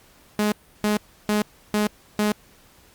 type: tone bursts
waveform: sawtooth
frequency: 210 Hz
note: G#3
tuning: 19 cents sharp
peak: -15 dBFS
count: 5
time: 0.39-2.32 s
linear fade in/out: 0 ms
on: 130 ms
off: 320 ms
effects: pink hiss -54 dBFS RMS until 2.94 s + Opus 48 kbps